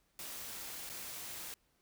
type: noise with dropouts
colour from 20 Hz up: white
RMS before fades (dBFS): -45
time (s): 0.19-1.54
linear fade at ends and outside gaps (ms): 1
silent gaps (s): 0.892-0.897
effects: pink hiss -75 dBFS RMS until 1.81 s